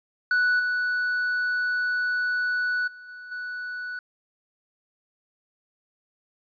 triangle tone with level steps, 1480 Hz, F#6, in tune, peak -17 / -21 / -40 / -37 / -29 dBFS, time 0.31-3.99 s, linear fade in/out 2 ms, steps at 0.59 / 2.87 / 3.08 / 3.31 s, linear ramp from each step 10 ms, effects resampled to 11025 Hz

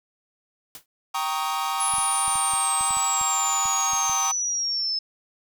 white noise with exponential decay, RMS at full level -35 dBFS, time 0.75-0.86 s, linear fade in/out 2 ms, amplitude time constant 22 ms
45% pulse chord, Eb dominant seventh, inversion first, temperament equal with one note detuned, 784 / 932.3 / 1108.7 / 1253.2 Hz, G5 / Bb5 / Db6 / Eb6, 0 / 0 / 0 / +12 cents, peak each -30 dBFS, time 1.14-4.32 s, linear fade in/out 10 ms
sine exponential sweep, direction down, 10160 to 5200 Hz, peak -23 dBFS, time 1.8-4.99 s, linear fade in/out 5 ms
clicks, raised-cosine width 5 ms, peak -31 dBFS, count 12, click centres 1.938 / 1.984 / 2.28 / 2.356 / 2.536 / 2.81 / 2.908 / 2.97 / 3.213 / 3.656 / 3.934 / 4.097 s
effects none

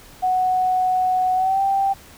sine tone with pitch glide, 740 to 783.5 Hz, F#5 to G5, 0 to -1 cents, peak -16 dBFS, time 0.22-1.94 s, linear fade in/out 20 ms, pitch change +99 cents, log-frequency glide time 1.35-1.61 s, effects pink hiss -45 dBFS RMS until 2.17 s

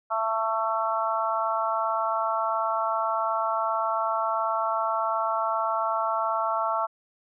harmonic tone, 222.7 Hz, A3, 21 cents sharp, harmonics 3 / 4 / 5 / 6, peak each -29 / -29 / -29 / -29 dBFS, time 0.1-6.87 s, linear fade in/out 20 ms, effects none

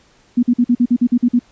sine tone bursts, 242.5 Hz, B3, 31 cents flat, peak -9 dBFS, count 10, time 0.37-1.393 s, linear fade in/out 10 ms, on 60 ms, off 47 ms, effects pink hiss -53 dBFS RMS until 1.51 s + resampled to 16000 Hz

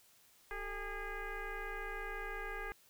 sine tone with frequency modulation, 803 Hz, G5, 41 cents sharp, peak -39 dBFS, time 0.51-2.72 s, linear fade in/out 0 ms, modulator 415 Hz, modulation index 3.1, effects white hiss -66 dBFS RMS until 2.89 s

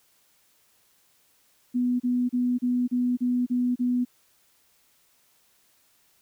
sine tone bursts, 246.9 Hz, B3, in tune, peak -21 dBFS, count 8, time 1.74-4.051 s, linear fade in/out 20 ms, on 260 ms, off 33 ms, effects white hiss -64 dBFS RMS until 6.21 s

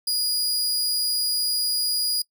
sawtooth tone, 4891 Hz, D#8, 31 cents flat, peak -19 dBFS, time 0.07-2.22 s, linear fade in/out 5 ms, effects noise-tail reverb RT60 0.1 s tail -23 dB re dry

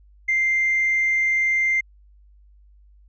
triangle tone with hard clipping, 2093 Hz, C7, in tune, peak -18 dBFS, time 0.28-1.81 s, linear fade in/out 10 ms, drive 4 dB, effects added 50 Hz sine -49 dBFS peak until 3.08 s + resampled to 16000 Hz

